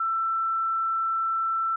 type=tone; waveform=sine; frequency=1335 Hz; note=E6; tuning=22 cents sharp; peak=-23 dBFS; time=0-1.76 s; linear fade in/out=5 ms; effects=none